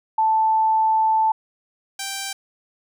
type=tone pair in turn; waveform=sine / 5% pulse; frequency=880 / 784 Hz; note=A5 / G5; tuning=0 / 0 cents; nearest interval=major second; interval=200 cents; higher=first; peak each=-15 dBFS; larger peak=neither; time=0.18-1.32 / 1.99-2.33 s; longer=first; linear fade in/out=5 ms; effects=none